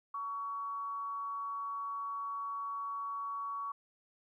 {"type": "tone with frequency modulation", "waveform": "sine", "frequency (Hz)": 1125, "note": "C#6", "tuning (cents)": 25, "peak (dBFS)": -36, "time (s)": [0.14, 3.72], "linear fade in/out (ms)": 5, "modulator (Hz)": 211, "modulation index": 0.29, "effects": ["13-bit"]}